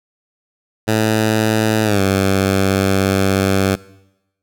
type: tone with pitch glide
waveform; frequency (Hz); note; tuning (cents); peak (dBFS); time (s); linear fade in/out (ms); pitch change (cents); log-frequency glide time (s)
10% pulse; 109.3 to 96.81; A2 to G2; -11 to -21; -5; 0.87-3.76; 20; -210; 1.84-2.01
effects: noise-tail reverb RT60 0.9 s tail -20 dB re dry